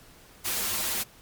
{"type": "noise with comb filter", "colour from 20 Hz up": "white", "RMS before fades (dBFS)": -29, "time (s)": [0.44, 1.04], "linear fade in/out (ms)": 20, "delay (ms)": 7.1, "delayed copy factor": -0.6, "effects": ["pink hiss -53 dBFS RMS until 1.21 s", "MP3 96 kbps"]}